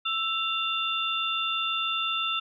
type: tone cluster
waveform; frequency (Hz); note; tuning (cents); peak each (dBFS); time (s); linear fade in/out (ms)
sine; 1327 / 2774 / 3546; E6 / F7 / A7; +11 / -12 / +13; -30; 0.05-2.4; 10
effects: none